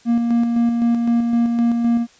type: tone with tremolo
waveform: triangle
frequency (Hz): 234.8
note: A#3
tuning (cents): +13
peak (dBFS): -11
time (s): 0.05-2.07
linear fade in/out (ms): 50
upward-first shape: square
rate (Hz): 3.9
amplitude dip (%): 35
effects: white hiss -51 dBFS RMS until 2.19 s + resampled to 16000 Hz